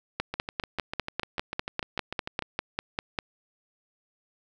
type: two click trains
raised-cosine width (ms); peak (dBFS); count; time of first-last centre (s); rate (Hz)
0.3; -11 / -16; 16 / 15; 0.2-3.188 / 0.34-2.423; 5.02 / 6.72
effects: none